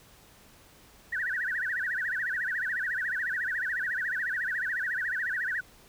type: tone with vibrato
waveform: sine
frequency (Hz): 1692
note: G#6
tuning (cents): +32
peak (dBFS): -28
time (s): 1.12-5.61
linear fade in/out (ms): 10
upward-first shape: sine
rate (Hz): 14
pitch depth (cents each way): 230
effects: pink hiss -56 dBFS RMS until 5.88 s